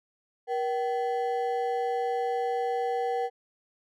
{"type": "ring-modulated tone", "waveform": "triangle", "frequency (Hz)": 622.3, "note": "D#5", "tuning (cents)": 0, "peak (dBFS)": -21, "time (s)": [0.47, 3.3], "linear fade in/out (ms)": 50, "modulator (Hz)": 146, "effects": []}